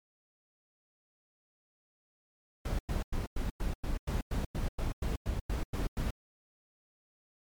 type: noise bursts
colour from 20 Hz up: brown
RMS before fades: -32 dBFS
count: 15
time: 2.65-6.108 s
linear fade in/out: 5 ms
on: 140 ms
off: 97 ms
effects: MP3 96 kbps